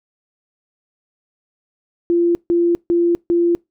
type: tone bursts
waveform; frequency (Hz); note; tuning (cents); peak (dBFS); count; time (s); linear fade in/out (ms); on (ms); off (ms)
sine; 343.7; F4; -28; -12; 4; 2.1-3.55; 0; 250; 150
effects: noise-tail reverb RT60 0.2 s tail -26 dB re dry